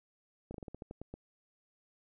slowing click train, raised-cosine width 2 ms, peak -30 dBFS, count 10, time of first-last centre 0.51-1.14 s, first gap 33 ms, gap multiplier 1.18, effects none

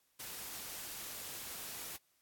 white noise, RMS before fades -45 dBFS, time 0.19-1.97 s, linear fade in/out 10 ms, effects white hiss -75 dBFS RMS until 2.21 s + AAC 64 kbps

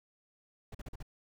brown noise bursts, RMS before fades -42 dBFS, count 5, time 0.72-1.027 s, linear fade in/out 5 ms, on 27 ms, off 43 ms, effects none

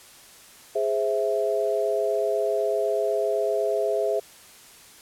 sine chord, Ab augmented, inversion none, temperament equal, 415.3 / 523.3 / 659.3 Hz, Ab4 / C5 / E5, 0 / 0 / 0 cents, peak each -25 / -28 / -25 dBFS, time 0.75-4.2 s, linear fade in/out 10 ms, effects white hiss -49 dBFS RMS until 5.01 s + low-pass 12000 Hz 12 dB/octave

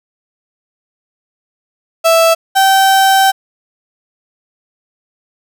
35% pulse tone pair in turn, 659.3 / 774.1 Hz, E5 / G5, 0 / -22 cents, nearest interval minor third, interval 278 cents, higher second, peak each -5 dBFS, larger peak neither, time 2.04-2.35 / 2.55-3.32 s, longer second, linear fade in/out 20 ms, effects none

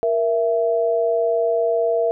sine tone pair together, 469.2 / 664 Hz, A#4 / E5, +11 / +12 cents, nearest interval tritone, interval 601 cents, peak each -19 dBFS, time 0.03-2.11 s, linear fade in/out 0 ms, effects none

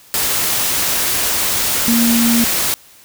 sine tone in noise, 233.1 Hz, A#3, in tune, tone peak -12 dBFS, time 1.88-2.44 s, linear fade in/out 0 ms, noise white, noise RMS -17 dBFS, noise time 0.14-2.74 s, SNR +2 dB, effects white hiss -45 dBFS RMS until 3.04 s

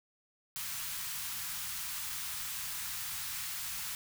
white band-stop noise, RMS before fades -39 dBFS, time 0.56-3.95 s, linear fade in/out 0 ms, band 170 to 960 Hz, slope 24 dB/octave, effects none

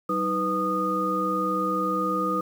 sine tone cluster, 190.6 / 314.4 / 495.8 / 1231 Hz, G3 / D#4 / B4 / D#6, -48 / +18 / +7 / -19 cents, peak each -31 / -30 / -30 / -25 dBFS, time 0.09-2.41 s, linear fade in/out 5 ms, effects 8-bit

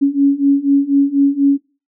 sine beating tone pair, 277.2 / 281.3 Hz, C#4 / C#4, 0 / +26 cents, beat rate 4.1 Hz, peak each -14 / -12 dBFS, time 0.01-1.58 s, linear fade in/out 20 ms, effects noise-tail reverb RT60 0.3 s tail -19 dB re dry

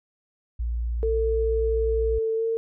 sine tone, 58.27 Hz, A#1, in tune, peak -24 dBFS, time 0.59-2.19 s, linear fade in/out 10 ms
sine tone with pitch glide, 445.9 to 453.4 Hz, A4 to A#4, +23 to -48 cents, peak -22 dBFS, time 1.03-2.57 s, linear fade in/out 0 ms, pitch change +29 cents, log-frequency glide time 2.36-2.45 s
effects none

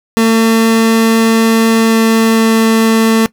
30% pulse tone with pitch glide, 225.5 to 223.9 Hz, A3 to A3, +43 to +30 cents, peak -4 dBFS, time 0.17-3.26 s, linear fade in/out 0 ms, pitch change -13 cents, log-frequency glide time 1.74-2.61 s, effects noise-tail reverb RT60 0.1 s tail -19 dB re dry

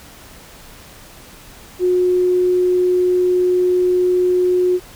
sine tone, 362.2 Hz, F#4, 37 cents flat, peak -12 dBFS, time 1.79-4.8 s, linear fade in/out 50 ms, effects pink hiss -41 dBFS RMS until 4.95 s

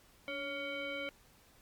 sine tone with frequency modulation, 1400 Hz, F6, 4 cents sharp, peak -37 dBFS, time 0.28-1.09 s, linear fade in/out 0 ms, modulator 844 Hz, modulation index 1.8, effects pink hiss -64 dBFS RMS until 1.61 s + Opus 48 kbps

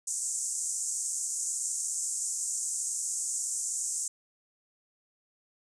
pink band-pass noise, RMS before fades -33 dBFS, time 0.07-4.08 s, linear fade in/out 5 ms, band 6700 to 8700 Hz, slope 48 dB/octave, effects none

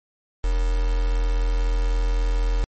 sine tone with quantisation, 41.96 Hz, E1, 31 cents sharp, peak -18 dBFS, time 0.44-2.64 s, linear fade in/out 0 ms, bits 5, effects MP3 32 kbps

